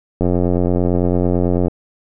click train, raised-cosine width 2 ms, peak -4 dBFS, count 132, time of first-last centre 0.21-1.682 s, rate 89 Hz, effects none

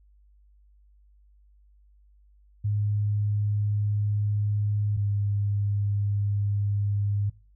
sine tone pair in turn, 103.83 / 101.81 Hz, G#2 / G#2, 0 / -34 cents, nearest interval unison, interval 34 cents, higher first, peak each -23 dBFS, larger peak neither, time 2.64-4.97 / 4.97-7.3 s, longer neither, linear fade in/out 10 ms, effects noise-tail reverb RT60 0.3 s tail -19 dB re dry + added 50 Hz sine -55 dBFS peak until 7.55 s

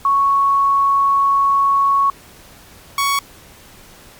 sine / sawtooth tone pair in turn, 1108.7 / 1116.4 Hz, C#6 / C#6, 0 / +12 cents, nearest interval unison, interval 12 cents, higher second, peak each -11 dBFS, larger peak neither, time 0.05-2.1 / 2.98-3.19 s, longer first, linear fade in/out 2 ms, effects pink hiss -43 dBFS RMS until 4.19 s + MP3 96 kbps

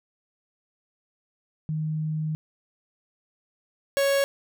sine / 45% pulse tone pair in turn, 155.56 / 554.4 Hz, D#3 / C#5, 0 / 0 cents, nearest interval octave + minor seventh, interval 2200 cents, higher second, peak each -25 / -20 dBFS, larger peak second, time 1.69-2.35 / 3.97-4.24 s, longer first, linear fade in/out 0 ms, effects none

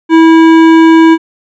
sine tone with hard clipping, 325.5 Hz, E4, 22 cents flat, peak -3 dBFS, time 0.09-1.18 s, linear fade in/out 50 ms, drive 14 dB, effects resampled to 16000 Hz

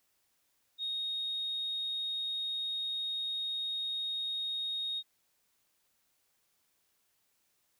sine tone, 3729 Hz, A#7, in tune, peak -32 dBFS, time 0.78-5.03 s, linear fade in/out 50 ms, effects tanh soft clip ceiling -28 dBFS + white hiss -75 dBFS RMS until 7.79 s

